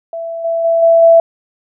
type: tone with level steps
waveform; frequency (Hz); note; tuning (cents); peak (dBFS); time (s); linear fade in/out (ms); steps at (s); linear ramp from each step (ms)
sine; 665; E5; +15; -20 / -13 / -9 / -5 / -3; 0.13-1.2; 2; 0.44 / 0.64 / 0.82 / 1.02; 10
effects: none